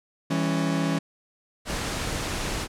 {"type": "chord", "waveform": "40% pulse", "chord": "C# diminished", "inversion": "first", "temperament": "equal with one note detuned", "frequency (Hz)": [164.81, 200, 277.2], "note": ["E3", "G3", "C#4"], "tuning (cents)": [0, 35, 0], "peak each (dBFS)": [-25, -30, -26], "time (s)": [0.3, 0.99], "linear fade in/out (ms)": 10}
{"type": "noise", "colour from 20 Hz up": "pink", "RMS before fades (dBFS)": -29, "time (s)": [1.65, 2.68], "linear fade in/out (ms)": 50}
{"effects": ["low-pass 9000 Hz 12 dB/octave"]}